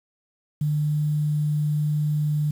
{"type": "tone", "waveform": "sine", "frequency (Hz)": 149.9, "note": "D3", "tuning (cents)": 36, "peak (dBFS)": -20, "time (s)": [0.61, 2.51], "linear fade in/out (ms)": 5, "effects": ["8-bit"]}